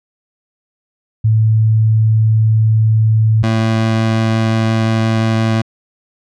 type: tone pair in turn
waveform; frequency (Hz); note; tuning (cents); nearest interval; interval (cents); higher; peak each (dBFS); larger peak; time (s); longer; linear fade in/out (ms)
sine / 25% pulse; 110 / 111.79; A2 / A2; 0 / +28; unison; 28; second; -8; neither; 1.24-3.43 / 3.43-5.62; neither; 10
effects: low-pass 5000 Hz 12 dB/octave